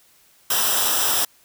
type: noise with comb filter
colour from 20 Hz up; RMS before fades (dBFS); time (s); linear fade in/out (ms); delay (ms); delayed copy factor
white; -20; 0.5-1.25; 5; 0.45; -0.7
effects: white hiss -56 dBFS RMS until 1.44 s